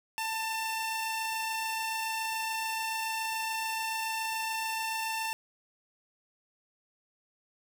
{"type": "tone pair together", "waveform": "sawtooth", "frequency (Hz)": [890, 2697], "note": ["A5", "E7"], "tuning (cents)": [20, 39], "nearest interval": "octave + perfect fifth", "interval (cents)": 1919, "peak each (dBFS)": [-29, -33], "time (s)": [0.18, 5.33], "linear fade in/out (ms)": 0, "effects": []}